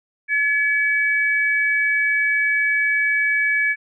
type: tone pair together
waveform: sine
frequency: 1708.1 / 2280 Hz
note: G#6 / C#7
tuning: +48 / +48 cents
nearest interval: perfect fourth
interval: 500 cents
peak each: -19 dBFS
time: 0.28-3.76 s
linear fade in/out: 50 ms
effects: none